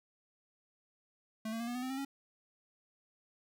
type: tone with pitch steps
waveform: square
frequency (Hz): 219.5 / 226.7 / 234.2 / 241.9 / 249.8 / 258 / 266.5 / 275.3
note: A3 / A#3 / A#3 / B3 / B3 / C4 / C4 / C#4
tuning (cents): -4 / -48 / +8 / -36 / +20 / -24 / +32 / -12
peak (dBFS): -37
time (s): 1.45-2.05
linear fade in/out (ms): 5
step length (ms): 75
effects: none